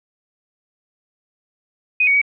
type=tone with pitch steps; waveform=sine; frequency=2497 / 2239 / 2265 Hz; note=D#7 / C#7 / C#7; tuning=+6 / +17 / +37 cents; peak=-12 dBFS; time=2-2.216 s; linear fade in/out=5 ms; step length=72 ms; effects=none